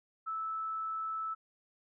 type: tone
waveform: sine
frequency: 1311 Hz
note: E6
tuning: 10 cents flat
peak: -34 dBFS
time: 0.26-1.35 s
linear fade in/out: 20 ms
effects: none